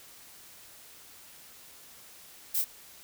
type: noise with echo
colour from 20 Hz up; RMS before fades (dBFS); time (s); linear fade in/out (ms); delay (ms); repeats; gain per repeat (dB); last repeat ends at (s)
violet; -29; 2.54-2.62; 10; 26; 1; -3; 2.646
effects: white hiss -52 dBFS RMS until 3.03 s